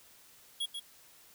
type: tone with echo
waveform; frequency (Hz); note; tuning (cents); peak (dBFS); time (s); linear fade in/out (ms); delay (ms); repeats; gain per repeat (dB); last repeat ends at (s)
square; 3322; G#7; 0; -32; 0.6-0.66; 10; 140; 1; -6; 0.8
effects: white hiss -59 dBFS RMS until 1.34 s